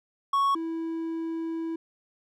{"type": "tone pair in turn", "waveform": "triangle", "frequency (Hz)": [1108.7, 327.7], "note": ["C#6", "E4"], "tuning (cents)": [0, -10], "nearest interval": "octave + major sixth", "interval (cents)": 2110, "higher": "first", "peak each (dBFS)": [-19, -27], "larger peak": "first", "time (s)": [[0.33, 0.55], [0.55, 1.76]], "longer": "second", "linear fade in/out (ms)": 5, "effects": []}